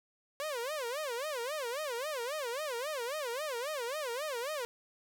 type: tone with vibrato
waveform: sawtooth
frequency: 538 Hz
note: C5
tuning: 48 cents sharp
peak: -31 dBFS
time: 0.4-4.65 s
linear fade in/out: 0 ms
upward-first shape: sine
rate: 3.7 Hz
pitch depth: 260 cents each way
effects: none